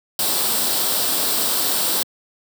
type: noise with comb filter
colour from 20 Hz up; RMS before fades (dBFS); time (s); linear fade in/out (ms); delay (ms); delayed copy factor
white; -20; 0.19-2.03; 2; 0.23; +0.55
effects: high-pass 200 Hz 12 dB/octave